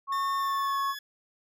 sine tone, 1100 Hz, C#6, 14 cents flat, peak -26 dBFS, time 0.07-0.95 s, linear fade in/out 50 ms
20% pulse tone with pitch glide, 1800 to 1700.9 Hz, A6 to G#6, +39 to +41 cents, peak -32 dBFS, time 0.12-0.99 s, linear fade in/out 5 ms, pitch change -98 cents, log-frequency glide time 0.38-0.8 s
effects none

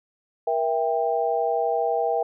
sine chord, E diminished, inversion second, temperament just, 474.7 / 659.3 / 791.1 Hz, Bb4 / E5 / G5, +31 / 0 / +16 cents, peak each -25 dBFS, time 0.47-2.23 s, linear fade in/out 5 ms, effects none

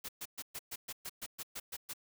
white noise bursts, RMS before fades -42 dBFS, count 12, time 0.04-1.936 s, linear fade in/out 10 ms, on 48 ms, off 120 ms, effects none

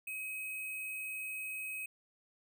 sine tone with sample-and-hold, 2537 Hz, D#7, 33 cents sharp, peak -38 dBFS, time 0.07-1.86 s, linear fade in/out 5 ms, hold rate 11025 Hz, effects none

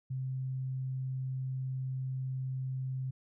sine tone, 130.81 Hz, C3, in tune, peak -33 dBFS, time 0.1-3.11 s, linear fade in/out 10 ms, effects none

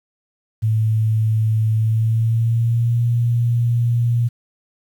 sine tone with pitch glide, 110 to 118.58 Hz, A2 to A#2, 0 to +30 cents, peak -14 dBFS, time 0.62-4.29 s, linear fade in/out 20 ms, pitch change +130 cents, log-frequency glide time 1.75-3.02 s, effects 8-bit

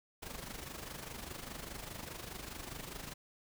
pink noise with amplitude modulation, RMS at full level -43 dBFS, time 0.22-3.14 s, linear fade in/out 10 ms, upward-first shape sine, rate 24.9 Hz, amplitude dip 65%, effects none

